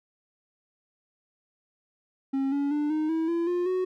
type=tone with pitch steps; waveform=triangle; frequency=270.6 / 282.9 / 295.8 / 309.2 / 323.3 / 338 / 353.4 / 369.4 Hz; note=C#4 / C#4 / D4 / D#4 / E4 / E4 / F4 / F#4; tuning=-42 / +35 / +13 / -11 / -34 / +43 / +21 / -3 cents; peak=-22 dBFS; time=2.33-3.85 s; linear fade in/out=10 ms; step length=190 ms; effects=none